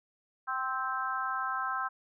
harmonic tone with a mistuned harmonic, 261.6 Hz, C4, in tune, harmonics 3 / 4 / 5 / 6, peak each -39 / -35 / -34 / -37 dBFS, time 0.47-1.89 s, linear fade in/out 20 ms, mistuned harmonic 3, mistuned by -16 cents, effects none

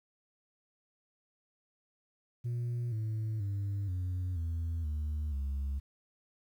sine tone with pitch steps, 120 / 109.41 / 99.75 / 90.94 / 82.91 / 75.6 / 68.92 Hz, B2 / A2 / G2 / F#2 / E2 / D#2 / C#2, -49 / -9 / +31 / -29 / +11 / -49 / -9 cents, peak -29 dBFS, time 2.44-5.8 s, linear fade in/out 20 ms, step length 480 ms, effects tanh soft clip ceiling -31 dBFS + 11-bit

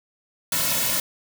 white noise with comb filter, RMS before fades -23 dBFS, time 0.52-1 s, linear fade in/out 2 ms, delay 2.5 ms, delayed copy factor -0.85, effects none

